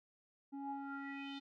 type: tone with low-pass filter sweep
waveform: square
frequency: 277.2 Hz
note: C#4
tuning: in tune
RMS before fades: -45 dBFS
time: 0.52-1.4 s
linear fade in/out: 20 ms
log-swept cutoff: 570 to 3800 Hz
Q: 5.5
effects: none